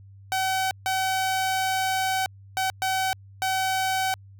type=tone bursts at uneven times; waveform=sawtooth; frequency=760 Hz; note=F#5; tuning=46 cents sharp; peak=-19 dBFS; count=5; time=0.32-0.71 / 0.86-2.26 / 2.57-2.7 / 2.82-3.13 / 3.42-4.14 s; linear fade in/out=0 ms; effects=added 98 Hz sine -45 dBFS peak until 4.39 s